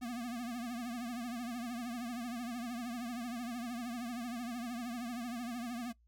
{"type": "tone with vibrato", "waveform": "square", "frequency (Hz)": 239.4, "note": "A#3", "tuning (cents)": 46, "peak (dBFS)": -39, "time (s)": [0.01, 5.93], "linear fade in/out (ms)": 20, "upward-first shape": "triangle", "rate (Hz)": 13, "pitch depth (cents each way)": 110, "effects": ["noise-tail reverb RT60 0.1 s tail -20 dB re dry", "added 58 Hz sine -65 dBFS peak until 6.07 s"]}